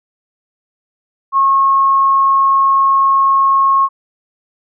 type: tone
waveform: sine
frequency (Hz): 1088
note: C#6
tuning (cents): -33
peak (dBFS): -8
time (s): 1.32-3.89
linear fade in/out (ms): 50
effects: none